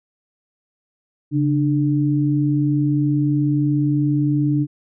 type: tone pair together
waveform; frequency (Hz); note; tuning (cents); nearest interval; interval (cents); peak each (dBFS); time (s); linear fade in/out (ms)
sine; 140.31 / 297.3; C#3 / D4; +21 / +21; octave + minor second; 1300; -18; 1.31-4.67; 50
effects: none